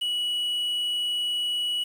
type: tone with quantisation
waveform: triangle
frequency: 2933 Hz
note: F#7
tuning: 16 cents flat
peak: -23 dBFS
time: 0.01-1.84 s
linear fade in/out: 10 ms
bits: 8
effects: none